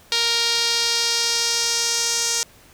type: tone with band-pass filter sweep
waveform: sawtooth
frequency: 466.2 Hz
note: A#4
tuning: in tune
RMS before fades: -21 dBFS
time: 0.12-2.43 s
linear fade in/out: 0 ms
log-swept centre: 4200 to 6300 Hz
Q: 2.5
effects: pink hiss -50 dBFS RMS until 2.73 s